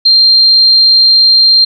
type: tone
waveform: sine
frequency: 4179 Hz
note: C8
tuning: 3 cents flat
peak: -3 dBFS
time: 0.05-1.65 s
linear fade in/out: 10 ms
effects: none